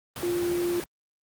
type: tone in noise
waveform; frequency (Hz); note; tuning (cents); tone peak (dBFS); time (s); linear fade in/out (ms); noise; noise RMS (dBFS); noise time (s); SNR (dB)
sine; 349.2; F4; 0; -24; 0.23-0.8; 2; pink; -35; 0.16-0.84; +8
effects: high-pass 100 Hz 12 dB/octave + Opus 24 kbps